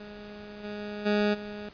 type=tone with level steps; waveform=20% pulse; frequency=207.7 Hz; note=G#3; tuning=in tune; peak=-37 / -30 / -18 / -32 dBFS; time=0-1.69 s; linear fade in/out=2 ms; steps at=0.63 / 1.05 / 1.33 s; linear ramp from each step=20 ms; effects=pink hiss -52 dBFS RMS until 1.73 s + resampled to 11025 Hz